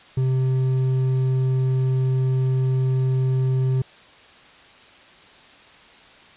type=tone with hard clipping; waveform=sine; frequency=130.3 Hz; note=C3; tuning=7 cents flat; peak=-19 dBFS; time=0.17-3.82 s; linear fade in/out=5 ms; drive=5 dB; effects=white hiss -48 dBFS RMS until 6.36 s + resampled to 8000 Hz